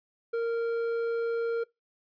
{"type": "tone with hard clipping", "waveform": "sine", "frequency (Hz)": 463.1, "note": "A#4", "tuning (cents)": -11, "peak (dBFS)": -28, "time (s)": [0.33, 1.64], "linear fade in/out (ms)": 10, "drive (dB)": 6, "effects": ["noise-tail reverb RT60 0.2 s tail -23 dB re dry", "resampled to 11025 Hz"]}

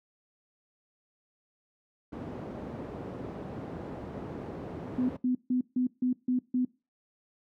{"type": "low-pass noise", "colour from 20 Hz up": "white", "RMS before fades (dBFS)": -39, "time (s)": [2.12, 5.17], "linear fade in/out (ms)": 10, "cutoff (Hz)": 420, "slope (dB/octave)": 12}
{"type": "tone bursts", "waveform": "sine", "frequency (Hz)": 251.4, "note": "B3", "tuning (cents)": 31, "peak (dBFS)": -24, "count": 7, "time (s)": [4.98, 6.65], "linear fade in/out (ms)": 5, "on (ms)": 110, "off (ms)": 150}
{"effects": ["noise-tail reverb RT60 0.3 s tail -22 dB re dry", "high-pass 80 Hz 12 dB/octave"]}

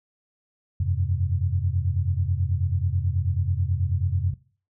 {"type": "chord", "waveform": "sine", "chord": "F suspended second", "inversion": "none", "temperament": "equal with one note detuned", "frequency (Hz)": [87.31, 96.54, 130.81], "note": ["F2", "G2", "C3"], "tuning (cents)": [0, -26, 0], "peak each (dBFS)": [-24, -25, -29], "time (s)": [0.8, 4.34], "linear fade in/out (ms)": 5, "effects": ["noise-tail reverb RT60 0.4 s tail -19 dB re dry"]}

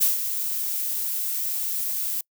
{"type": "noise with ADSR envelope", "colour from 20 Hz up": "violet", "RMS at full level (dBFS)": -18, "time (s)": [0, 2.21], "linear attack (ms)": 22, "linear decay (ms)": 140, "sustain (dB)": -9, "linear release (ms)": 4, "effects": ["noise-tail reverb RT60 0.1 s tail -26 dB re dry"]}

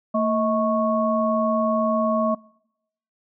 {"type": "tone cluster", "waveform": "sine", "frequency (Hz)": [225.6, 636, 1103], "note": ["A3", "D#5", "C#6"], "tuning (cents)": [44, 38, -9], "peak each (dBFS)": [-22, -22, -25], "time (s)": [0.14, 2.35], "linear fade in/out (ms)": 10, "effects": ["noise-tail reverb RT60 0.8 s tail -24 dB re dry"]}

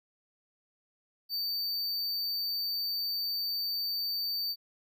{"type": "tone", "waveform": "square", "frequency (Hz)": 4592, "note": "D8", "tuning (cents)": -40, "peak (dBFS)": -31, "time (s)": [1.29, 4.56], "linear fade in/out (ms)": 50, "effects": []}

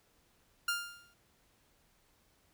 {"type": "tone with exponential decay", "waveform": "sawtooth", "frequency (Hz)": 1400, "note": "F6", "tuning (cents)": 4, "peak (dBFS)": -25, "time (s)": [0.68, 1.14], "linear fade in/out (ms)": 5, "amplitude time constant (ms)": 100, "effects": ["pink hiss -70 dBFS RMS until 2.53 s"]}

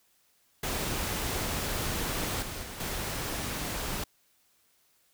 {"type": "noise with level steps", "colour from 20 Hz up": "pink", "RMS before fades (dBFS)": [-32, -38, -41, -34], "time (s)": [0.63, 4.04], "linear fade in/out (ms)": 5, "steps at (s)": [2.42, 2.63, 2.8], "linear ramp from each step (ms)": 5, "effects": ["white hiss -68 dBFS RMS until 5.13 s"]}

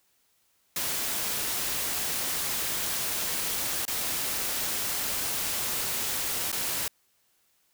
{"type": "noise with dropouts", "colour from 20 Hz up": "white", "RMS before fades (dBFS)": -30, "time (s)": [0.76, 6.88], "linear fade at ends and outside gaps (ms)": 2, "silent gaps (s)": [[3.853, 3.879], [6.517, 6.527]], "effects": ["white hiss -69 dBFS RMS until 7.73 s"]}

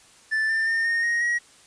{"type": "tone with pitch steps", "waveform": "triangle", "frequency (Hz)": [1760, 1787.7, 1815.8, 1844.3, 1873.3, 1902.7], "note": ["A6", "A6", "A#6", "A#6", "A#6", "A#6"], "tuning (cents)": [0, 27, -46, -19, 8, 35], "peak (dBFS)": -19, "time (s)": [0.31, 1.39], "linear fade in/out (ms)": 20, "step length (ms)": 180, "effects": ["white hiss -53 dBFS RMS until 1.66 s", "resampled to 22050 Hz"]}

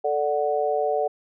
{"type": "chord", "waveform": "sine", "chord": "D major", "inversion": "second", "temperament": "equal", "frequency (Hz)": [440, 587.3, 740], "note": ["A4", "D5", "F#5"], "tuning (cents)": [0, 0, 0], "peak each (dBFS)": -25, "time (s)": [0.04, 1.08], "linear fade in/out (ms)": 10, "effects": []}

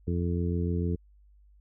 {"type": "harmonic tone", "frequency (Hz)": 86.7, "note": "F2", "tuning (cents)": -12, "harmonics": [1, 2, 3, 4, 5], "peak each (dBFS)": [-28, -31, -36, -37, -37], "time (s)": [0.07, 0.96], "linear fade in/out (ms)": 10, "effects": ["added 50 Hz sine -55 dBFS peak until 1.6 s"]}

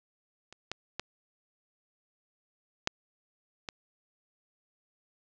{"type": "clicks", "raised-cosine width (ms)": 0.2, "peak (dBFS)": [-30, -17, -16, -9, -19], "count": 5, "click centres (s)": [0.526, 0.716, 0.996, 2.874, 3.688], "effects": ["resampled to 16000 Hz", "8-bit"]}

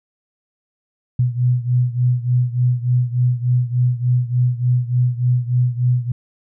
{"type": "beating tone pair", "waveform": "sine", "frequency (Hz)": [122.8, 126.2], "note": ["B2", "B2"], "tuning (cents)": [-9, 38], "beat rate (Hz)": 3.4, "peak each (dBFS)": [-16, -19], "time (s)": [1.19, 6.12], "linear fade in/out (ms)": 5, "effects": []}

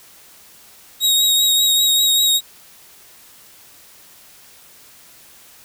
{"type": "tone with vibrato", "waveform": "sawtooth", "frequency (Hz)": 3784, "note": "A#7", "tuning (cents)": 25, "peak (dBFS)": -10, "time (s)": [1, 2.41], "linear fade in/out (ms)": 50, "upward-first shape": "triangle", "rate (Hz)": 5.1, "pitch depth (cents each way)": 24, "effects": ["white hiss -46 dBFS RMS until 5.64 s"]}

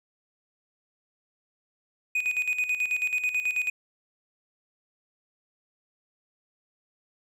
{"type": "tone with tremolo", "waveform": "triangle", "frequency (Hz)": 2489, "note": "D#7", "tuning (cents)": 0, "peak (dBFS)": -21, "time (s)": [2.15, 3.7], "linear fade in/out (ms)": 5, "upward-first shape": "square", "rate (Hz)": 9.2, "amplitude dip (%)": 65, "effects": []}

